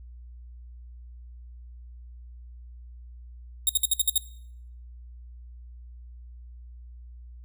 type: tone bursts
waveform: 5% pulse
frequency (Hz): 3729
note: A#7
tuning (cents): 0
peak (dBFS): -11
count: 7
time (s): 3.67-4.179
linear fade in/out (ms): 2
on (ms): 23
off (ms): 58
effects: noise-tail reverb RT60 0.7 s tail -19 dB re dry + added 60 Hz sine -42 dBFS peak until 7.44 s